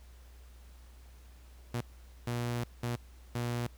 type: tone bursts at uneven times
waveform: sawtooth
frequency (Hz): 119.9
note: A#2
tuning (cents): +49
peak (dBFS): -28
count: 4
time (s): 1.74-1.81 / 2.27-2.64 / 2.83-2.96 / 3.35-3.67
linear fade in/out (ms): 5
effects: added 61 Hz sine -51 dBFS peak until 3.77 s + pink hiss -63 dBFS RMS until 3.77 s